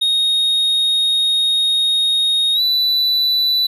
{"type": "tone with pitch glide", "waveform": "triangle", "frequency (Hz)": [3729, 3974], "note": ["A#7", "B7"], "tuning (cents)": [0, 10], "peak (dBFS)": -12, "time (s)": [0.01, 3.67], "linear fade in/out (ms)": 10, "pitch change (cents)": 110, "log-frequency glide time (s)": [2.54, 2.61], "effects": []}